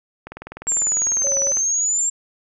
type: click train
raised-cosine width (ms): 0.5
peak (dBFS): -18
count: 27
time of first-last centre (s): 0.27-1.57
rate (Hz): 20
type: exponential two-way sweep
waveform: sine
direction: down then up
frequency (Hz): 7459 to 5920 to 7459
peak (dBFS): -17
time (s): 0.67-2.1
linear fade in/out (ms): 10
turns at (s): 1.41
type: tone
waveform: sine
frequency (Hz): 554.4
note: C#5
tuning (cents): 0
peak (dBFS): -25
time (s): 1.24-1.52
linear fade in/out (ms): 5
effects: none